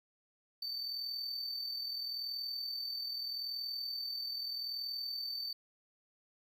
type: tone with amplitude modulation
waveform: triangle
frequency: 4562 Hz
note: C#8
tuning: 49 cents sharp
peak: -34 dBFS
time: 0.62-5.53 s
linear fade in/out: 5 ms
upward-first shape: sine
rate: 40.8 Hz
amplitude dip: 45%
effects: 11-bit